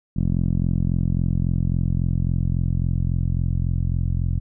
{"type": "tone with low-pass filter sweep", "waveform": "10% pulse", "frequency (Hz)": 43.65, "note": "F1", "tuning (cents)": 0, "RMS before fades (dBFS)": -21, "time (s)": [0.16, 4.4], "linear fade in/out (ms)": 10, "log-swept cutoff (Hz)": [190, 110], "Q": 1.2, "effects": []}